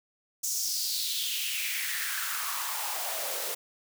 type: noise with high-pass filter sweep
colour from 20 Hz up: white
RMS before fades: -32 dBFS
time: 0.43-3.55 s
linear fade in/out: 10 ms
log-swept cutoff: 6600 to 460 Hz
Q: 3.9
effects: none